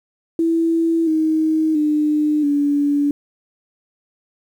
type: tone with pitch steps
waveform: sine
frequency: 330 / 315.3 / 301.2 / 287.8 Hz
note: E4 / D#4 / D4 / D4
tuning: +2 / +23 / +44 / -35 cents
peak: -14 dBFS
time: 0.39-3.11 s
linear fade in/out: 2 ms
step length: 680 ms
effects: 8-bit